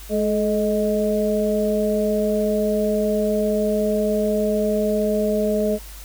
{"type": "tone cluster", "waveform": "sine", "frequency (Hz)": [210.8, 428.9, 625], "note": ["G#3", "A4", "D#5"], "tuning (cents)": [26, -44, 8], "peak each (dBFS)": -22, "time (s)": [0.09, 5.79], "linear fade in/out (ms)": 50, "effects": ["added 50 Hz sine -37 dBFS peak until 6.04 s", "white hiss -42 dBFS RMS until 6.04 s"]}